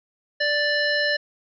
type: harmonic tone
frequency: 587.3 Hz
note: D5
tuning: in tune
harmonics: 1 / 3 / 5 / 7 / 9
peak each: -25 / -22 / -32 / -28 / -32 dBFS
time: 0.4-1.17 s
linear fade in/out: 10 ms
effects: none